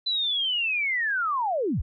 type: linear sweep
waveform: sine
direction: down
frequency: 4030 to 32.7 Hz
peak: -23 dBFS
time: 0.06-1.82 s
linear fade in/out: 10 ms
effects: none